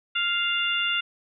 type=harmonic tone; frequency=698.5 Hz; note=F5; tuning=in tune; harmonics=2 / 3 / 4 / 5; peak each=-28 / -32 / -25 / -31 dBFS; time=0.15-1.01 s; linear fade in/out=10 ms; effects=none